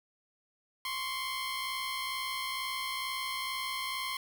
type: tone pair together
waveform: 15% pulse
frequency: 1046.5 / 1108.7 Hz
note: C6 / C#6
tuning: 0 / 0 cents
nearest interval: minor second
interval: 100 cents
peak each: -28 / -34 dBFS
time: 0.85-4.17 s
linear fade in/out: 2 ms
effects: 9-bit